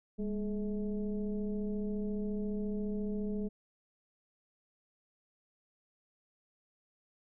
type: tone with frequency modulation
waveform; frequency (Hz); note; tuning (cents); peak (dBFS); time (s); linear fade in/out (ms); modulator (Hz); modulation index
sine; 202.8; G#3; -41; -32; 0.18-3.49; 20; 220; 0.93
effects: none